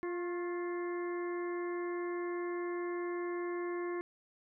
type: harmonic tone with a mistuned harmonic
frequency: 349.5 Hz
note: F4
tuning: 1 cent sharp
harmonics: 1 / 2 / 3 / 4 / 5 / 6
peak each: -35 / -50 / -45 / -56 / -49 / -51 dBFS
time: 0.03-4.01 s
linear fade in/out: 0 ms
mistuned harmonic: 3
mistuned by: +45 cents
effects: none